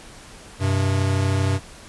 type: tone pair together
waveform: square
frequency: 96.1 / 128.92 Hz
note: G2 / C3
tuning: -34 / -25 cents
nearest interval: perfect fourth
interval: 509 cents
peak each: -20 / -25 dBFS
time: 0.59-1.6 s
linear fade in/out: 50 ms
effects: pink hiss -43 dBFS RMS until 1.88 s + resampled to 24000 Hz